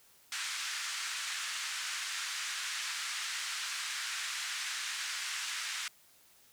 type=band-pass noise; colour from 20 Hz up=pink; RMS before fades=-38 dBFS; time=0.32-5.88 s; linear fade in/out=2 ms; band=1400 to 8500 Hz; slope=24 dB/octave; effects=white hiss -63 dBFS RMS until 6.52 s